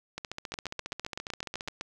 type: two click trains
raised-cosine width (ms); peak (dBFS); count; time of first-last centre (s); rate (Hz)
0.2; -19 / -17; 23 / 11; 0.18-1.677 / 0.54-1.811; 14.7 / 7.87
effects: none